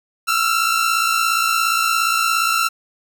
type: tone pair together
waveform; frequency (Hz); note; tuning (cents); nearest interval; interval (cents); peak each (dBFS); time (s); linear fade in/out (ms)
sawtooth; 1318.5 / 1375.7; E6 / F6; 0 / -26; minor second; 74; -15; 0.27-2.69; 20
effects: none